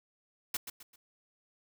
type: noise with echo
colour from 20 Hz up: white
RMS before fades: -33 dBFS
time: 0.54-0.57 s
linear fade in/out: 5 ms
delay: 130 ms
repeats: 3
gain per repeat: -9 dB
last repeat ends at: 0.96 s
effects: none